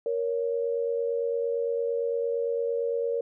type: tone pair together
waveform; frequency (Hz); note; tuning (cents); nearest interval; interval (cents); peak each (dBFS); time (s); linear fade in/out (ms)
sine; 469.4 / 558.2; A#4 / C#5; +12 / +12; minor third; 300; -26 / -31; 0.06-3.21; 2
effects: none